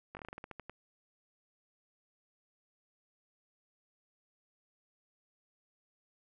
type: slowing click train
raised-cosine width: 0.5 ms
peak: -29 dBFS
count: 12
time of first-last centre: 0.15-0.696 s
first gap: 19 ms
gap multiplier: 1.18
effects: none